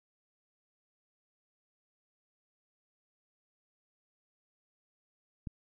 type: click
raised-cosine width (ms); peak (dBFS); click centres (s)
5; -26; 5.472
effects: none